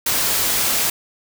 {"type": "noise", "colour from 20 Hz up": "white", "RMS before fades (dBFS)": -19, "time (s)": [0.06, 0.9], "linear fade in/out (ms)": 5, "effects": []}